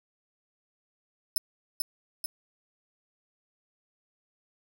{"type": "tone with echo", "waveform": "10% pulse", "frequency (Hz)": 5274, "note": "E8", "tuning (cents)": 0, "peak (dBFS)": -17, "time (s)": [1.36, 1.38], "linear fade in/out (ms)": 2, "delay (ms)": 440, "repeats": 2, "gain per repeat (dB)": -4, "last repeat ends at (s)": 2.26, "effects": []}